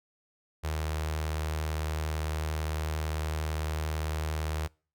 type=tone with notch filter; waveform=sawtooth; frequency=77.78 Hz; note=D#2; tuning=in tune; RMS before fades=-32 dBFS; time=0.63-4.68 s; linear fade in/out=20 ms; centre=230 Hz; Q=0.95; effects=noise-tail reverb RT60 0.4 s tail -26 dB re dry